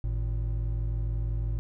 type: tone pair together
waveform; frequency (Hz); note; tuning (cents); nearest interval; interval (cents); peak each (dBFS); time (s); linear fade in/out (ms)
triangle; 53.02 / 113; G#1 / A2; +37 / +47; octave + minor second; 1310; -26 / -30; 0.04-1.59; 0
effects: none